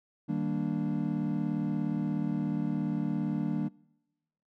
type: chord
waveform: triangle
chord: Eb major seventh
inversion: none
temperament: equal with one note detuned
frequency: 156.37 / 196 / 233.1 / 293.7 Hz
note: Eb3 / G3 / Bb3 / D4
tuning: +9 / 0 / 0 / 0 cents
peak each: -32 dBFS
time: 0.28-3.69 s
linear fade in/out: 20 ms
effects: noise-tail reverb RT60 1.0 s tail -25 dB re dry